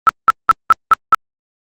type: tone bursts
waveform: sine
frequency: 1318.5 Hz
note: E6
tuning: in tune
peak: -3 dBFS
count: 6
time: 0.07-1.146 s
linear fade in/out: 0 ms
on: 21 ms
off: 190 ms
effects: Opus 32 kbps